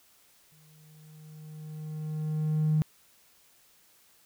triangle tone with exponential growth, 154.4 Hz, D#3, 13 cents flat, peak -17 dBFS, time 0.52-2.82 s, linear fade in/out 0 ms, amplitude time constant 500 ms, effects tanh soft clip ceiling -19 dBFS + white hiss -62 dBFS RMS until 4.25 s

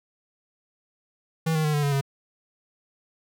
square tone with pitch steps, 161.4 / 156.44 / 151.64 / 146.98 / 142.47 / 138.09 Hz, E3 / D#3 / D#3 / D3 / C#3 / C#3, -36 / +10 / -44 / +2 / +48 / -6 cents, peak -22 dBFS, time 1.46-2.012 s, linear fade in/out 10 ms, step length 92 ms, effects none

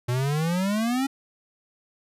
square exponential sweep, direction up, 119.5 to 277.2 Hz, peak -23 dBFS, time 0.08-1.07 s, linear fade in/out 10 ms, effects resampled to 32000 Hz

